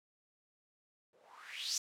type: noise with low-pass filter sweep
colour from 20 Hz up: violet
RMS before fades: -43 dBFS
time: 1.13-1.78 s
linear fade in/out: 2 ms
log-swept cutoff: 400 to 6400 Hz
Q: 5
effects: none